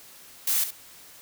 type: noise with echo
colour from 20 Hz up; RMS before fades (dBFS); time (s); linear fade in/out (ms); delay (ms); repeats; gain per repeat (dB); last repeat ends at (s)
blue; -24; 0.47-0.64; 5; 68; 1; -10; 0.708
effects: white hiss -49 dBFS RMS until 1.21 s